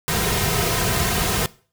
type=noise with comb filter; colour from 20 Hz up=pink; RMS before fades=-21 dBFS; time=0.08-1.46 s; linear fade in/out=0 ms; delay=3.5 ms; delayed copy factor=-0.65; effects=noise-tail reverb RT60 0.4 s tail -20 dB re dry